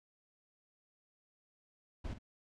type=noise with echo; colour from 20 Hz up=brown; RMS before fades=-41 dBFS; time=2.04-2.14 s; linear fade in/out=10 ms; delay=46 ms; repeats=1; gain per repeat=-10 dB; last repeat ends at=2.186 s; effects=low-pass 6000 Hz 12 dB/octave